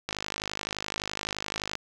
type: click train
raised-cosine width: 0.2 ms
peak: -13 dBFS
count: 87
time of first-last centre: 0.09-1.753 s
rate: 51.7 Hz
effects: none